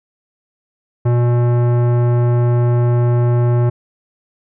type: tone with tanh clipping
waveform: sine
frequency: 120.6 Hz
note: B2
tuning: 41 cents flat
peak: -13 dBFS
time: 1.05-3.7 s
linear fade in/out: 10 ms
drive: 17 dB
effects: none